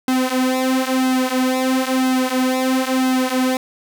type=tone with flanger; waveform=sawtooth; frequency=258.4 Hz; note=C4; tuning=21 cents flat; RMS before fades=-18 dBFS; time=0.08-3.57 s; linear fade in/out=2 ms; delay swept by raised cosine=1.7 to 7.1 ms; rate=1 Hz; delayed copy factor=-0.85; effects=none